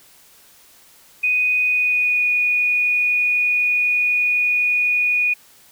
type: tone with pitch glide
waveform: sine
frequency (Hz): 2489 to 2462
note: D#7 to D#7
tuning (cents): 0 to -19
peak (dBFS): -15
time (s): 1.23-5.34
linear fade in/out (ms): 10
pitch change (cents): -19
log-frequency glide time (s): 1.63-2.28
effects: white hiss -50 dBFS RMS until 5.71 s